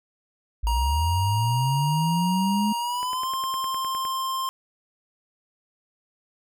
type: linear sweep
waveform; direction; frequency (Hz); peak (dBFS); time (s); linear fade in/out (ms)
sine; up; 51.1 to 214.8; -21; 0.63-2.73; 10
type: tone with pitch glide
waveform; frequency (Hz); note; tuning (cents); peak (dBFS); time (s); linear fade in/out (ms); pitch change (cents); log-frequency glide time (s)
square; 944 to 1053.5; A#5 to C6; +22 to +12; -26; 0.67-4.49; 0; +190; 2.78-3.31
type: click train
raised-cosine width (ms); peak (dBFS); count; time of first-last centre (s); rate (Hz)
0.5; -23; 11; 3.03-4.051; 9.79
effects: none